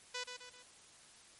5% pulse tone with echo, 496.6 Hz, B4, 9 cents sharp, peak -27 dBFS, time 0.14-0.24 s, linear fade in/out 10 ms, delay 130 ms, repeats 3, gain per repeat -6 dB, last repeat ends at 0.63 s, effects white hiss -60 dBFS RMS until 1.39 s + MP3 48 kbps

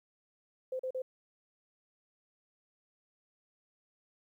sine tone bursts, 516 Hz, C5, 24 cents flat, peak -33 dBFS, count 3, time 0.72-1.02 s, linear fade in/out 5 ms, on 74 ms, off 39 ms, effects 12-bit

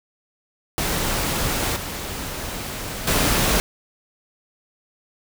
pink noise with level steps, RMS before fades -23 / -30 / -19 dBFS, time 0.78-3.6 s, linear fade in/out 0 ms, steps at 1.76 / 3.07 s, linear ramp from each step 5 ms, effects none

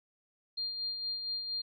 sine tone with tremolo, 4200 Hz, C8, 6 cents sharp, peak -32 dBFS, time 0.57-1.62 s, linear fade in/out 10 ms, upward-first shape sine, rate 4.3 Hz, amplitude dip 45%, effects none

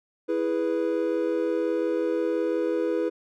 triangle chord, E major, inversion none, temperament equal, 329.6 / 415.3 / 493.9 Hz, E4 / G#4 / B4, 0 / 0 / 0 cents, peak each -25 / -27 / -25 dBFS, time 0.28-3.1 s, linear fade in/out 20 ms, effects none

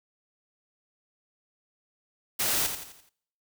white noise with echo, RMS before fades -27 dBFS, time 2.39-2.67 s, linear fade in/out 10 ms, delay 85 ms, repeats 5, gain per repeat -7 dB, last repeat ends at 3.095 s, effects noise-tail reverb RT60 0.7 s tail -24 dB re dry

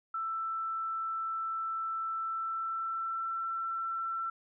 sine tone with pitch glide, 1328 to 1342.7 Hz, E6 to E6, +12 to +31 cents, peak -32 dBFS, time 0.14-4.3 s, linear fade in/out 5 ms, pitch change +19 cents, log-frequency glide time 2.15-3.42 s, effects none

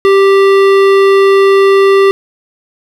sine tone with hard clipping, 392 Hz, G4, in tune, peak -6 dBFS, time 0.05-2.11 s, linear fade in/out 0 ms, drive 15 dB, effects none

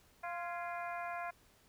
harmonic tone with a mistuned harmonic, 347.4 Hz, F4, 9 cents flat, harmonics 2 / 3 / 4 / 5 / 6 / 7, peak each -41 / -45 / -47 / -49 / -51 / -52 dBFS, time 0.23-1.31 s, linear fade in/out 10 ms, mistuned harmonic 5, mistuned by -63 cents, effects pink hiss -67 dBFS RMS until 1.68 s

